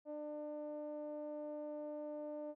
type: tone with low-pass filter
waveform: sawtooth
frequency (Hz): 299.1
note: D4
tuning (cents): +32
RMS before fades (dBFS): -45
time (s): 0.05-2.55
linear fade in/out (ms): 50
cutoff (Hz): 660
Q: 5.2
effects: none